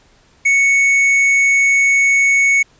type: tone with tanh clipping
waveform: sine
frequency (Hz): 2217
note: C#7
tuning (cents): 0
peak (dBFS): -11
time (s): 0.45-2.63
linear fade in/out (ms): 10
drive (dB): 8
effects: pink hiss -52 dBFS RMS until 2.79 s + resampled to 16000 Hz